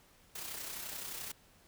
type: noise with amplitude modulation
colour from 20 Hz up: white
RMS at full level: -41 dBFS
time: 0.35-1.32 s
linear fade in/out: 5 ms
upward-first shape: sine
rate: 31.6 Hz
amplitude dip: 45%
effects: pink hiss -64 dBFS RMS until 1.67 s